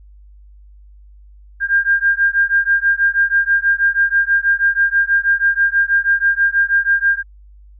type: beating tone pair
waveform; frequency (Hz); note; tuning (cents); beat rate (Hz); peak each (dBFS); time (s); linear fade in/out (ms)
sine; 1600 / 1606.2; G6 / G6; +35 / +42; 6.2; -15 / -15; 1.6-7.23; 50
effects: added 50 Hz sine -40 dBFS peak until 7.79 s